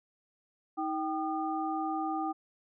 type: tone cluster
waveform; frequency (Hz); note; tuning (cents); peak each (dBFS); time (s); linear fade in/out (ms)
sine; 317 / 779 / 1217; D#4 / G5 / D#6; +32 / -11 / -39; -34 / -33 / -38; 0.77-2.33; 20
effects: none